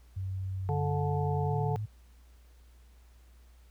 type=tone with pitch glide; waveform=sine; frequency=95 to 106.63 Hz; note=F#2 to G#2; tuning=+46 to +46 cents; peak=-32 dBFS; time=0.16-1.86 s; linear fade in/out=10 ms; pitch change=+200 cents; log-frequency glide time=1.48-1.54 s
type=harmonic tone; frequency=145.4 Hz; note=D3; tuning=17 cents flat; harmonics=1 / 3 / 5 / 6; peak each=-30 / -35 / -37 / -38 dBFS; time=0.69-1.76 s; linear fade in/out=0 ms
effects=added 60 Hz sine -54 dBFS peak until 3.7 s + pink hiss -67 dBFS RMS until 3.7 s